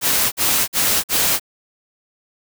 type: noise bursts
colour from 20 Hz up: white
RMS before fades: -17 dBFS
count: 4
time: 0.01-1.397 s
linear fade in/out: 50 ms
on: 310 ms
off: 49 ms
effects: none